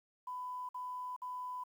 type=tone bursts; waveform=sine; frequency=999 Hz; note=B5; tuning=20 cents sharp; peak=-39 dBFS; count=3; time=0.27-1.638 s; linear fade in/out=5 ms; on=420 ms; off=54 ms; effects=11-bit